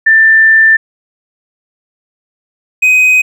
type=tone pair in turn; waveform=sine / triangle; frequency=1779 / 2511 Hz; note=A6 / D#7; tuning=+19 / +15 cents; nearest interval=tritone; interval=596 cents; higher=second; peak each=-3 dBFS; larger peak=neither; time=0.06-0.77 / 2.82-3.22 s; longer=first; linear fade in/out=10 ms; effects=none